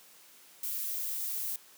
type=noise; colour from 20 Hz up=violet; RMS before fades=-35 dBFS; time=0.63-1.56 s; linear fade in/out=2 ms; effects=white hiss -57 dBFS RMS until 1.77 s + high-pass 200 Hz 12 dB/octave